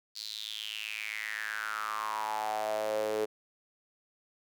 sawtooth tone with high-pass filter sweep, 107.8 Hz, A2, 35 cents flat, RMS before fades -35 dBFS, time 0.15-3.26 s, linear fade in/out 20 ms, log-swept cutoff 4500 to 430 Hz, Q 7, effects none

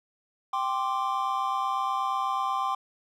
triangle chord, G suspended fourth, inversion none, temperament equal, 784 / 1046.5 / 1174.7 Hz, G5 / C6 / D6, 0 / 0 / 0 cents, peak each -29 / -27 / -29 dBFS, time 0.53-2.75 s, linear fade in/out 5 ms, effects none

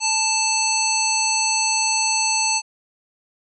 harmonic tone with a mistuned harmonic, 880 Hz, A5, in tune, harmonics 1 / 3 / 5 / 7 / 9, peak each -24 / -24 / -24 / -24 / -24 dBFS, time 0-2.62 s, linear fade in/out 50 ms, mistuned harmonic 7, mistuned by +17 cents, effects none

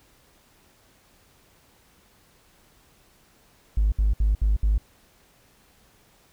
triangle tone bursts, 51.91 Hz, G#1, in tune, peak -14 dBFS, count 5, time 3.77-4.78 s, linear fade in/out 5 ms, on 150 ms, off 65 ms, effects tanh soft clip ceiling -14 dBFS + pink hiss -59 dBFS RMS until 6.32 s

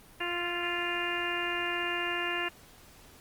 harmonic tone with a mistuned harmonic, 349.2 Hz, F4, in tune, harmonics 1 / 2 / 3 / 4 / 5 / 6 / 7 / 8, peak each -37 / -40 / -39 / -40 / -35 / -40 / -39 / -36 dBFS, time 0.2-2.49 s, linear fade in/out 10 ms, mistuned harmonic 4, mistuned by -18 cents, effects pink hiss -55 dBFS RMS until 3.2 s + Opus 32 kbps

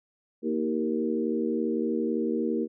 harmonic tone with a mistuned harmonic, 77.78 Hz, D#2, in tune, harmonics 3 / 4 / 5 / 6, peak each -29 / -30 / -31 / -32 dBFS, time 0.42-2.68 s, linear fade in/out 50 ms, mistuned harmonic 4, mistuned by +32 cents, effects none

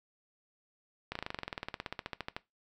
slowing click train, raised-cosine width 0.3 ms, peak -20 dBFS, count 24, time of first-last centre 1.12-2.365 s, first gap 34 ms, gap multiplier 1.04, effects noise-tail reverb RT60 0.2 s tail -19 dB re dry

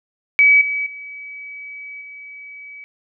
sine tone with level steps, 2281 Hz, C#7, 49 cents sharp, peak -8 / -19 / -31 / -34 dBFS, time 0.39-2.84 s, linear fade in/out 0 ms, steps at 0.61 / 0.86 / 2.01 s, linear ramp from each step 5 ms, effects none

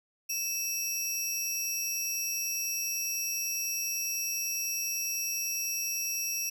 sawtooth tone pair together, 2632 / 5670 Hz, E7 / F8, -3 / +25 cents, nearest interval octave + minor second, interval 1328 cents, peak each -33 / -29 dBFS, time 0.29-6.5 s, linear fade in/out 10 ms, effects none

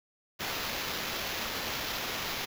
blue noise with sample-and-hold, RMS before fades -35 dBFS, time 0.39-2.46 s, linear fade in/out 20 ms, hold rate 8820 Hz, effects none

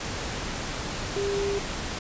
sine tone in noise, 400 Hz, G4, 35 cents sharp, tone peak -25 dBFS, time 1.16-1.59 s, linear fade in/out 5 ms, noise pink, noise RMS -32 dBFS, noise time 0-1.99 s, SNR +4 dB, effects resampled to 16000 Hz

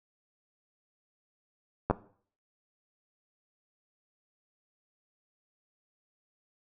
clicks, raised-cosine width 1 ms, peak -11 dBFS, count 2, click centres 1.9 / 1.91 s, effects noise-tail reverb RT60 0.5 s tail -17 dB re dry

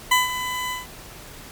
20% pulse tone with ADSR envelope, 1003 Hz, B5, 26 cents sharp, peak -8 dBFS, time 0.11-0.87 s, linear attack 8 ms, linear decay 160 ms, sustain -12 dB, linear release 160 ms, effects pink hiss -41 dBFS RMS until 1.51 s + MP3 96 kbps

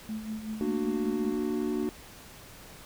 sine tone with tremolo, 217.8 Hz, A3, 17 cents flat, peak -31 dBFS, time 0.09-1.32 s, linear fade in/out 0 ms, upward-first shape sine, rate 5.3 Hz, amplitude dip 60%
triangle chord, Bb augmented, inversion none, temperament equal with one note detuned, 233.1 / 298.6 / 370 Hz, Bb3 / D4 / F#4, 0 / +29 / 0 cents, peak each -30 dBFS, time 0.61-1.89 s, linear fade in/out 0 ms
effects pink hiss -49 dBFS RMS until 2.85 s

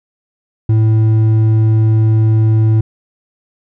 sine tone with hard clipping, 110 Hz, A2, in tune, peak -9 dBFS, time 0.69-2.81 s, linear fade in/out 5 ms, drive 5 dB, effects none

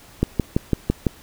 click train, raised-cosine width 3 ms, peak -4 dBFS, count 6, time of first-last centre 0.23-1.068 s, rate 5.97 Hz, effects pink hiss -47 dBFS RMS until 1.22 s

